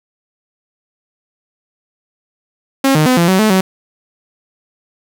sawtooth tone with pitch steps, 270.7 / 153.9 / 254 / 170.7 / 188.3 / 216.4 / 188.6 Hz, C#4 / D#3 / B3 / F3 / F#3 / A3 / F#3, -41 / -19 / +49 / -39 / +31 / -29 / +33 cents, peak -5 dBFS, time 2.84-3.61 s, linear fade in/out 5 ms, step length 110 ms, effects none

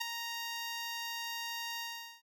10% pulse tone with ADSR envelope, 932.3 Hz, A#5, in tune, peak -22 dBFS, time 0-2.22 s, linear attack 16 ms, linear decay 5 ms, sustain -7 dB, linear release 420 ms, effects none

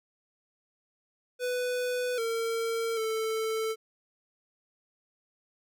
square tone with pitch steps, 496.6 / 456.6 / 442.5 Hz, B4 / A#4 / A4, +9 / -36 / +10 cents, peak -29 dBFS, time 1.39-3.76 s, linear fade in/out 50 ms, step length 790 ms, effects none

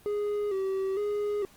triangle tone with vibrato, 399.1 Hz, G4, 31 cents sharp, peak -25 dBFS, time 0.06-1.45 s, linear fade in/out 0 ms, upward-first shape square, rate 1.1 Hz, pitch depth 64 cents each way, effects pink hiss -57 dBFS RMS until 1.56 s + Opus 32 kbps

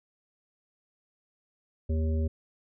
harmonic tone, 79.2 Hz, D#2, 31 cents sharp, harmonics 1 / 3 / 5 / 7, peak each -25 / -35 / -39 / -42 dBFS, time 1.89-2.28 s, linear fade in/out 10 ms, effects none

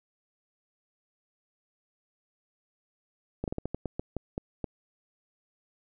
slowing click train, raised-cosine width 2 ms, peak -18 dBFS, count 11, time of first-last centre 3.44-4.642 s, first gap 38 ms, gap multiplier 1.24, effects none

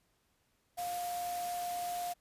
sine tone in noise, 706 Hz, F5, 19 cents sharp, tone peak -35 dBFS, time 0.77-2.14 s, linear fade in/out 20 ms, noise white, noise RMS -45 dBFS, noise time 0.77-2.14 s, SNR +7 dB, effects pink hiss -75 dBFS RMS until 2.2 s + resampled to 32000 Hz

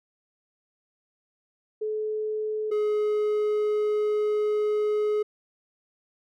sine / triangle tone pair in turn, 430 / 422.1 Hz, A4 / G#4, -40 / +28 cents, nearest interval unison, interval 32 cents, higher first, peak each -26 / -20 dBFS, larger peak second, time 1.81-2.71 / 2.71-5.23 s, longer second, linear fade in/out 10 ms, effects none

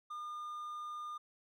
triangle tone, 1211 Hz, D#6, 47 cents flat, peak -39 dBFS, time 0.1-1.18 s, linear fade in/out 10 ms, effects none

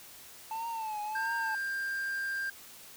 triangle tone with vibrato, 880 Hz, A5, in tune, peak -32 dBFS, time 0.51-1.55 s, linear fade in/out 2 ms, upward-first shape triangle, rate 1.5 Hz, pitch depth 100 cents each way
triangle tone, 1591 Hz, G6, 25 cents sharp, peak -30 dBFS, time 1.15-2.5 s, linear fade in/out 5 ms
effects white hiss -51 dBFS RMS until 2.96 s

